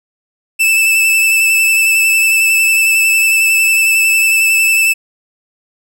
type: tone with vibrato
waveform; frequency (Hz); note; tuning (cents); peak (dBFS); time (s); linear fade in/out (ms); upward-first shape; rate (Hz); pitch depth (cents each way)
45% pulse; 2637; E7; 0; -8; 0.59-4.94; 20; sine; 11; 19
effects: none